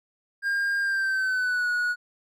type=tone with pitch glide; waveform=triangle; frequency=1609 to 1458.5 Hz; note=G6 to F#6; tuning=+45 to -25 cents; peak=-21 dBFS; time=0.42-1.96 s; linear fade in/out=50 ms; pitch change=-170 cents; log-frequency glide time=0.8-1.69 s; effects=none